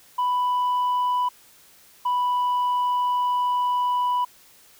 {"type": "tone pair in turn", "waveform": "sine", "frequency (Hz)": [991, 987.3], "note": ["B5", "B5"], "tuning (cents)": [6, -1], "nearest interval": "unison", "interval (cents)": 7, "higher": "first", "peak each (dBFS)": -17, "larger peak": "neither", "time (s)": [[0.18, 1.29], [2.05, 4.25]], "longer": "second", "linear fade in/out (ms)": 10, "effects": ["tanh soft clip ceiling -19 dBFS", "white hiss -53 dBFS RMS until 4.79 s"]}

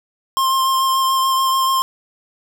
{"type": "tone with vibrato", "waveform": "square", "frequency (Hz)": 1059, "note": "C6", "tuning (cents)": 21, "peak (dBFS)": -15, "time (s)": [0.37, 1.82], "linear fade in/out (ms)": 0, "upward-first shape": "sine", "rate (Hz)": 6.9, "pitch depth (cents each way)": 15, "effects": []}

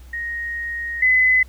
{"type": "tone pair in turn", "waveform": "sine", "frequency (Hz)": [1870, 2019], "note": ["A#6", "B6"], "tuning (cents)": [5, 38], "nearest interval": "minor second", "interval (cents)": 133, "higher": "second", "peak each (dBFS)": [-24, -12], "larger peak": "second", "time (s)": [[0.13, 1.02], [1.02, 1.43]], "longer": "first", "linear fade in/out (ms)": 5, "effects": ["added 62 Hz sine -39 dBFS peak until 1.48 s", "pink hiss -53 dBFS RMS until 1.48 s"]}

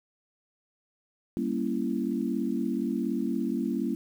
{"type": "chord", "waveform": "sine", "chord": "G diminished seventh", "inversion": "none", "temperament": "equal with one note detuned", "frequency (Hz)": [196, 233.1, 277.2, 334.4], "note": ["G3", "Bb3", "Db4", "Fb4"], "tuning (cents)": [0, 0, 0, 25], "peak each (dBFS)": [-33, -30, -32, -33], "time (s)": [1.37, 3.95], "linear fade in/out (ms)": 0, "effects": ["9-bit"]}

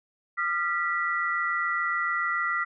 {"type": "tone cluster", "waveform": "sine", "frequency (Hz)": [1209, 1376, 1957], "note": ["D6", "F6", "B6"], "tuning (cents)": [50, -26, -16], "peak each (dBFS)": [-32, -28, -28], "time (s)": [0.37, 2.65], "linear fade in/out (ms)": 20, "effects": []}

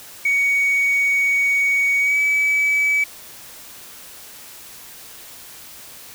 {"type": "tone with pitch glide", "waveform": "sine", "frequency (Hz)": [2241, 2289], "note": ["C#7", "D7"], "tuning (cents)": [18, -45], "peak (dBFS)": -13, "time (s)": [0.25, 3.04], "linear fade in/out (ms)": 5, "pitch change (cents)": 37, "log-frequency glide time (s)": [2, 2.19], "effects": ["tanh soft clip ceiling -13 dBFS", "white hiss -40 dBFS RMS until 6.14 s"]}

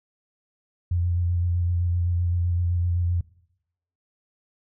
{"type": "tone with vibrato", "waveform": "sine", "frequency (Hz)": 87.31, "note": "F2", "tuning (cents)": 0, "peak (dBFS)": -20, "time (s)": [0.91, 3.21], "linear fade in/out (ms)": 5, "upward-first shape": "square", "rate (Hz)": 7.8, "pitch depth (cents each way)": 18, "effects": ["noise-tail reverb RT60 0.8 s tail -21 dB re dry"]}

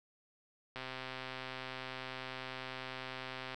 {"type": "click train", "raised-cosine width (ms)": 0.3, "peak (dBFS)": -26, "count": 363, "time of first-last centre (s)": [0.76, 3.545], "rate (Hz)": 130, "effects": []}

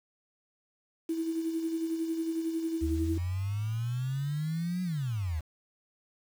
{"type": "tone with tremolo", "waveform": "sine", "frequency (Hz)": 326.5, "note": "E4", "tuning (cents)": -17, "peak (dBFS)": -27, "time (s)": [1.09, 3.18], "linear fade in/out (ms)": 5, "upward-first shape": "sine", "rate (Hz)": 11, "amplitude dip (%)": 50}
{"type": "exponential two-way sweep", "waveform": "sine", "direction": "up then down", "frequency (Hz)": [73.42, 185, 73.42], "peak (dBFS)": -29, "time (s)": [2.81, 5.41], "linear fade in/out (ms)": 20, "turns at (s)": 4.83}
{"effects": ["8-bit"]}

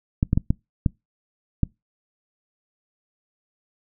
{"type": "clicks", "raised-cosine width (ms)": 5, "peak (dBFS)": -6, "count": 6, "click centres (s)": [0.229, 0.331, 0.375, 0.505, 0.862, 1.633], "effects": ["noise-tail reverb RT60 0.2 s tail -25 dB re dry"]}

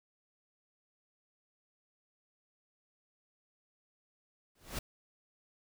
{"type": "noise with exponential growth", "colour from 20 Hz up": "pink", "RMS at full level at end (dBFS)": -34, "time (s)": [4.55, 4.79], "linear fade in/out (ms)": 5, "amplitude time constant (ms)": 51, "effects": []}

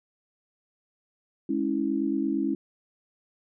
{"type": "tone cluster", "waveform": "sine", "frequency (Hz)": [209, 277, 326], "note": ["G#3", "C#4", "E4"], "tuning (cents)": [11, -1, -19], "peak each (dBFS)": [-31, -27, -28], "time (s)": [1.49, 2.55], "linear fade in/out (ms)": 5, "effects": []}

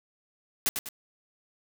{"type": "noise with echo", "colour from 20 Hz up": "white", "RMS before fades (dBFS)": -25, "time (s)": [0.66, 0.69], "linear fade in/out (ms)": 0, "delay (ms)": 99, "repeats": 2, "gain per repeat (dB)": -7, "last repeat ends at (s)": 0.888, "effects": []}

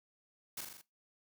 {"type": "noise with echo", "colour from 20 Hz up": "white", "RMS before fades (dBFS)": -41, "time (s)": [0.57, 0.61], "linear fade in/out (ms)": 5, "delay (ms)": 41, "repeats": 5, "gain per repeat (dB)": -3, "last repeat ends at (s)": 0.815, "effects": ["noise-tail reverb RT60 0.2 s tail -20 dB re dry"]}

